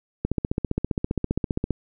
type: click train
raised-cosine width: 3 ms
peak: -10 dBFS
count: 23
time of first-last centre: 0.25-1.707 s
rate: 15.1 Hz
effects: none